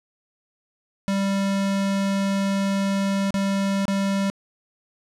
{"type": "tone with dropouts", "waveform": "square", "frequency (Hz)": 196.5, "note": "G3", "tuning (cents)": 4, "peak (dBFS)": -21, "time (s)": [1.08, 4.3], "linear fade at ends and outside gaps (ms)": 0, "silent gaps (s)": [[3.306, 3.342], [3.854, 3.881]], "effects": ["low-pass 9000 Hz 12 dB/octave"]}